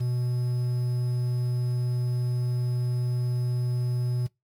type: tone with quantisation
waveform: triangle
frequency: 123.4 Hz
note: B2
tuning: 1 cent flat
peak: -22 dBFS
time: 0-4.27 s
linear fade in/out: 10 ms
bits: 8
effects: noise-tail reverb RT60 0.2 s tail -24 dB re dry + AAC 64 kbps